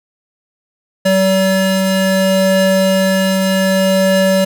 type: tone pair together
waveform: square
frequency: 190.88 / 572 Hz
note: G3 / D5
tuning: -46 / -46 cents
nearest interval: octave + perfect fifth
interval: 1900 cents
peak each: -14 dBFS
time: 1.05-4.45 s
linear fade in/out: 10 ms
effects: none